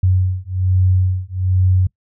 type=beating tone pair; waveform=sine; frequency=92 / 93.2 Hz; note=F#2 / F#2; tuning=-9 / +13 cents; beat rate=1.2 Hz; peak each=-16 dBFS; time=0.03-1.87 s; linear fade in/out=5 ms; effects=noise-tail reverb RT60 0.1 s tail -23 dB re dry